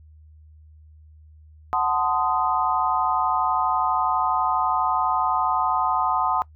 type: chord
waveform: sine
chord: F# diminished seventh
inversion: none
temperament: equal with one note detuned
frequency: 740 / 880 / 1032.1 / 1244.5 Hz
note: F#5 / A5 / C6 / Eb6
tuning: 0 / 0 / -24 / 0 cents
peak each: -25 dBFS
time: 1.73-6.42 s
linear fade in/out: 0 ms
effects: noise-tail reverb RT60 0.1 s tail -21 dB re dry + added 77 Hz sine -46 dBFS peak until 6.55 s